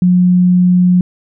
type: tone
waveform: sine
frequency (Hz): 180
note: F#3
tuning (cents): -47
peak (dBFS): -6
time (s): 0.02-1.01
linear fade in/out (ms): 2
effects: none